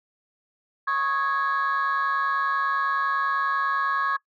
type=tone cluster; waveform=sine; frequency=1101 / 1251 / 1661 Hz; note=C#6 / D#6 / G#6; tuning=-12 / +9 / 0 cents; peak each=-23 / -29 / -25 dBFS; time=0.87-4.17 s; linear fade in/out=10 ms; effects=noise-tail reverb RT60 0.1 s tail -22 dB re dry + tanh soft clip ceiling -17 dBFS